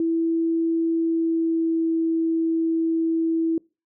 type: tone with pitch glide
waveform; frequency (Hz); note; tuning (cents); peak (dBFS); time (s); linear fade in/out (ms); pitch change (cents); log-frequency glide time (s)
sine; 329.6 to 327.1; E4 to E4; 0 to -13; -19; 0-3.58; 2; -13; 0.92-1.88
effects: noise-tail reverb RT60 0.3 s tail -26 dB re dry